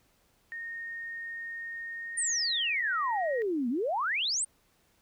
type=tone with pitch glide; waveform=sine; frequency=1846 to 1884.8 Hz; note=A#6 to A#6; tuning=-17 to +19 cents; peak=-36 dBFS; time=0.52-3.42 s; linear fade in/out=0 ms; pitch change=+36 cents; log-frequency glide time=1.97-2.92 s
type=exponential two-way sweep; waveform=sine; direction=down then up; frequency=9280 to 227.7 to 9280 Hz; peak=-27 dBFS; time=2.17-4.45 s; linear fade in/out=10 ms; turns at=3.69 s
effects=pink hiss -68 dBFS RMS until 5.01 s